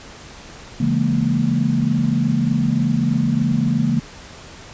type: chord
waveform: sine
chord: A# half-diminished seventh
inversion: first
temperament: just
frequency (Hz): 139.85 / 167.82 / 209.8 / 233.1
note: C#3 / E3 / G#3 / A#3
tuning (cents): +16 / +31 / +18 / 0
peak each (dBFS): -21 / -22 / -22 / -19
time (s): 0.8-4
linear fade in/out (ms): 5
effects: pink hiss -39 dBFS RMS until 4.73 s + resampled to 16000 Hz